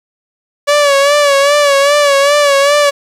sawtooth tone with vibrato, 570 Hz, C#5, 48 cents sharp, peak -3 dBFS, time 0.67-2.91 s, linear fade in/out 20 ms, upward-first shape sine, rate 2.5 Hz, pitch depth 57 cents each way, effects low-pass 9000 Hz 12 dB/octave + 7-bit

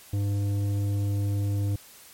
sine tone with tanh clipping, 100.8 Hz, G2, 49 cents sharp, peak -25 dBFS, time 0.13-1.76 s, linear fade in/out 5 ms, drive 10 dB, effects white hiss -50 dBFS RMS until 2.13 s + MP3 64 kbps

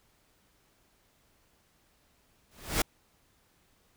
pink noise with exponential growth, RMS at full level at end -23 dBFS, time 2.51-2.82 s, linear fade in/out 5 ms, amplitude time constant 66 ms, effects pink hiss -68 dBFS RMS until 3.96 s

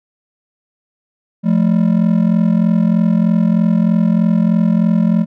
triangle ring-modulated tone, 196.9 Hz, G3, 8 cents sharp, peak -5 dBFS, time 1.43-5.26 s, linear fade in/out 50 ms, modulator 21.6 Hz, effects none

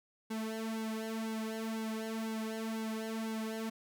sawtooth tone with flanger, 221.6 Hz, A3, 13 cents sharp, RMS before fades -38 dBFS, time 0.3-3.7 s, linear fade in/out 10 ms, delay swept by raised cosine 1.6 to 3.7 ms, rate 2 Hz, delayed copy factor -0.9, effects none

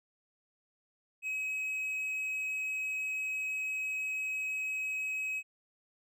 triangle tone, 2549 Hz, D#7, 41 cents sharp, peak -31 dBFS, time 1.22-5.43 s, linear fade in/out 50 ms, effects none

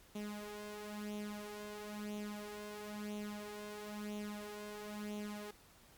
sawtooth tone with flanger, 208.7 Hz, G#3, 9 cents sharp, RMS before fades -45 dBFS, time 0.15-5.51 s, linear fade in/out 5 ms, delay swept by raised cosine 0.3 to 2.9 ms, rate 1 Hz, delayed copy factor +0.7, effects pink hiss -63 dBFS RMS until 5.97 s + MP3 96 kbps

